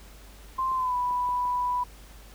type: tone with pitch glide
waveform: sine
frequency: 1046.5 to 987.8 Hz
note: C6 to B5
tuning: 0 to 0 cents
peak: -24 dBFS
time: 0.58-1.84 s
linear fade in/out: 10 ms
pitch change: -100 cents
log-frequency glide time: 0.73-0.95 s
type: clicks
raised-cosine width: 1 ms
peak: -32 dBFS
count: 5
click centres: 0.591 / 0.717 / 1.11 / 1.29 / 1.453 s
effects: added 50 Hz sine -47 dBFS peak until 2.34 s + pink hiss -52 dBFS RMS until 2.34 s